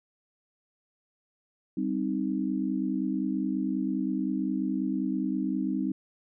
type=chord; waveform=sine; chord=C minor; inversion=second; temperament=equal; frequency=196 / 261.6 / 311.1 Hz; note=G3 / C4 / Eb4; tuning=0 / 0 / 0 cents; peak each=-31 / -30 / -31 dBFS; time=1.77-5.92 s; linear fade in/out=5 ms; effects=none